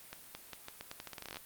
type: accelerating click train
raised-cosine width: 0.2 ms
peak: -25 dBFS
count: 18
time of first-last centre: 0.13-1.37 s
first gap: 220 ms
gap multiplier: 0.83
effects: white hiss -54 dBFS RMS until 1.45 s + Opus 32 kbps